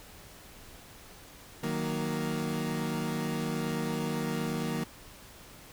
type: chord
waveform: 30% pulse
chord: D# minor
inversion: none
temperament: equal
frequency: 155.56 / 185 / 233.1 Hz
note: D#3 / F#3 / A#3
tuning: 0 / 0 / 0 cents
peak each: -32 / -34 / -31 dBFS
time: 1.63-4.84 s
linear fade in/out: 5 ms
effects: pink hiss -51 dBFS RMS until 5.72 s